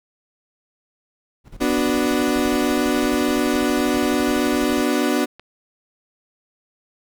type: noise with tremolo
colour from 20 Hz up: brown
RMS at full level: -36 dBFS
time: 1.44-4.84 s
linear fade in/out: 50 ms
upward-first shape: square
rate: 12 Hz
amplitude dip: 75%
type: chord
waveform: 35% pulse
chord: B minor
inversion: none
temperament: equal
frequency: 246.9 / 293.7 / 370 Hz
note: B3 / D4 / F#4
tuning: 0 / 0 / 0 cents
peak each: -20 / -19 / -22 dBFS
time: 1.6-5.26 s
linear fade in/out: 20 ms
type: click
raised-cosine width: 0.3 ms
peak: -24 dBFS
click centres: 5.396 s
effects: none